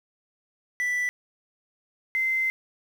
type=tone pair in turn; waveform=triangle / sine; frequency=1975.5 / 2072 Hz; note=B6 / C7; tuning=0 / -17 cents; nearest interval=minor second; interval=83 cents; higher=second; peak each=-22 / -22 dBFS; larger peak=neither; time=0.8-1.09 / 2.15-2.5 s; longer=second; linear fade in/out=0 ms; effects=8-bit